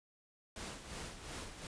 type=noise with tremolo; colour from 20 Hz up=pink; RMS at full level=-44 dBFS; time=0.56-1.67 s; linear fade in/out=2 ms; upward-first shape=sine; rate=2.8 Hz; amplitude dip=60%; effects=resampled to 22050 Hz